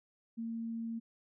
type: tone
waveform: sine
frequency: 228.5 Hz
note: A#3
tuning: 34 cents flat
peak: -36 dBFS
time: 0.37-1 s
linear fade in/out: 20 ms
effects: none